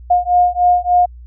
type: beating tone pair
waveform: sine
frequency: 712 / 715.4 Hz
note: F5 / F5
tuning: +33 / +41 cents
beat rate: 3.4 Hz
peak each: -13 dBFS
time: 0.1-1.06 s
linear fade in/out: 10 ms
effects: added 60 Hz sine -33 dBFS peak until 1.26 s

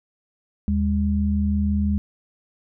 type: tone pair together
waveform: sine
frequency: 77.78 / 203.8 Hz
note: D#2 / G#3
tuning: 0 / -32 cents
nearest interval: octave + perfect fourth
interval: 1668 cents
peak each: -21 dBFS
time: 0.68-1.98 s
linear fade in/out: 0 ms
effects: none

